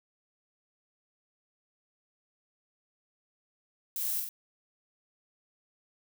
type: noise with echo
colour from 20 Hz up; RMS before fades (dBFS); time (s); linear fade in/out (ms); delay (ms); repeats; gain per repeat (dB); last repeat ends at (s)
violet; -34; 3.96-4.2; 2; 45; 2; -3; 4.29
effects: none